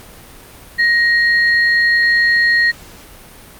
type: tone pair together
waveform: sine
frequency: 1880 / 4245 Hz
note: A#6 / C8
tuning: +14 / +24 cents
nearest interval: octave + major second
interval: 1410 cents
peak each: -10 / -22 dBFS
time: 0.78-2.72 s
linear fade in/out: 20 ms
effects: pink hiss -39 dBFS RMS until 3.59 s + Opus 48 kbps